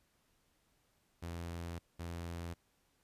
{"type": "tone bursts at uneven times", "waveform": "sawtooth", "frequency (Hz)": 85.1, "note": "F2", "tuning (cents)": -44, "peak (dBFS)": -37, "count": 2, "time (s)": [[1.22, 1.79], [1.99, 2.54]], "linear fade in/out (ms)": 10, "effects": ["pink hiss -75 dBFS RMS until 3.03 s", "resampled to 32000 Hz"]}